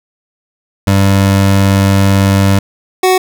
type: tone pair in turn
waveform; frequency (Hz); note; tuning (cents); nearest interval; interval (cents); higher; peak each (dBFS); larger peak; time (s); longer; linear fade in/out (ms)
25% pulse; 98 / 371.5; G2 / F#4; 0 / +7; octave + major seventh; 2307; second; -3; neither; 0.87-2.59 / 3.03-3.18; first; 5
effects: none